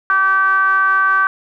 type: ring-modulated tone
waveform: triangle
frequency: 193.2 Hz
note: G3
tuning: 25 cents flat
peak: -6 dBFS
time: 0.1-1.27 s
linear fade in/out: 0 ms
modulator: 1350 Hz
effects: none